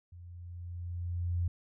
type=tone with level ramp; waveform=sine; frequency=87.31 Hz; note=F2; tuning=in tune; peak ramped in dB=-47 to -27 dBFS; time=0.12-1.48 s; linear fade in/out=5 ms; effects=none